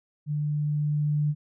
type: tone with level ramp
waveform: sine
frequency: 148.7 Hz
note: D3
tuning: 22 cents sharp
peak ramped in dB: -25 to -21 dBFS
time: 0.26-1.35 s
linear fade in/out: 50 ms
effects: none